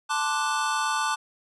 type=chord; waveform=square; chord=D dominant seventh; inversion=second; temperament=equal; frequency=880 / 1046.5 / 1174.7 / 1480 Hz; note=A5 / C6 / D6 / F#6; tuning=0 / 0 / 0 / 0 cents; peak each=-29 / -34 / -29 / -31 dBFS; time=0.09-1.16 s; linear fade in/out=20 ms; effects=resampled to 24000 Hz

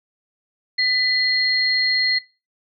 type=tone pair together; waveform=sine; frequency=2000 / 4238 Hz; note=B6 / C8; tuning=+21 / +21 cents; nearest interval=octave + minor second; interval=1300 cents; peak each=-19 dBFS; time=0.78-2.19 s; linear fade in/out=10 ms; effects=noise-tail reverb RT60 0.3 s tail -21 dB re dry

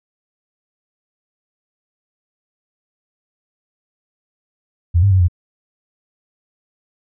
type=tone with pitch steps; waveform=sine; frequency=85.8 / 99.6 / 93.9 / 88.2 Hz; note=F2 / G2 / F#2 / F2; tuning=-30 / +28 / +26 / +18 cents; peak=-9 dBFS; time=4.94-5.284 s; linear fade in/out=20 ms; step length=86 ms; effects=none

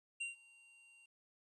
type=tone with ADSR envelope; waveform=square; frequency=2765 Hz; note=F7; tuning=18 cents flat; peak=-38 dBFS; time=0.2-1.06 s; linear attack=12 ms; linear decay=140 ms; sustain=-24 dB; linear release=6 ms; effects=resampled to 24000 Hz + 13-bit

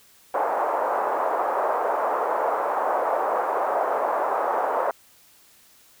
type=band-pass noise; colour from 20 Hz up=pink; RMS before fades=-24 dBFS; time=0.34-4.91 s; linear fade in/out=2 ms; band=540 to 1100 Hz; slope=24 dB/octave; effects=white hiss -55 dBFS RMS until 6 s

